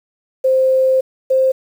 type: tone pair in turn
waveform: sine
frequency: 523.3 / 525.2 Hz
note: C5 / C5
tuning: 0 / +6 cents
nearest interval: unison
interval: 6 cents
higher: second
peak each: -10 dBFS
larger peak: neither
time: 0.44-1.01 / 1.3-1.52 s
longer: first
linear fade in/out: 10 ms
effects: 7-bit